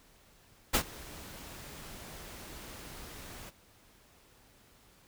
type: noise with ADSR envelope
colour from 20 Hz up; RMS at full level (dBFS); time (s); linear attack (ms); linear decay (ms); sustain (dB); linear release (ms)
pink; -24; 0.73-3.51; 19; 76; -23; 27
effects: pink hiss -62 dBFS RMS until 5.07 s